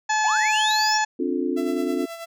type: harmonic tone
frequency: 860 Hz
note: A5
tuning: 40 cents flat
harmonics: 1 / 2 / 3 / 4 / 5 / 6 / 7 / 8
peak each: -21 / -24 / -33 / -37 / -36 / -39 / -37 / -31 dBFS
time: 0.09-1.05 s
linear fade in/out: 10 ms
type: linear sweep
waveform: triangle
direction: up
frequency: 689 to 5670 Hz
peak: -22 dBFS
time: 0.24-0.98 s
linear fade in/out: 10 ms
type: chord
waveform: sine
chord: D minor seventh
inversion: third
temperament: just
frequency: 264.3 / 293.7 / 352.4 / 440.5 Hz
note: C4 / D4 / F4 / A4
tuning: +18 / 0 / +16 / +2 cents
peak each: -26 / -27 / -26 / -31 dBFS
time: 1.19-2.06 s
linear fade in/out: 10 ms
type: tone with tremolo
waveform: sawtooth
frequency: 669 Hz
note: E5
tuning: 25 cents sharp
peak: -28 dBFS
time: 1.56-2.26 s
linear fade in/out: 20 ms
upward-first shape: sine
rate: 9.3 Hz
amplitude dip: 50%
effects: none